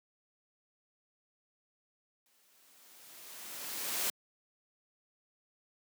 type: noise with exponential growth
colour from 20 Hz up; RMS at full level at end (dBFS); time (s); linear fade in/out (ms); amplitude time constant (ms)
white; -32; 2.26-4.1; 1; 400
effects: high-pass 200 Hz 12 dB/octave